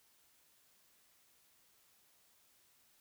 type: silence
effects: white hiss -70 dBFS RMS until 3 s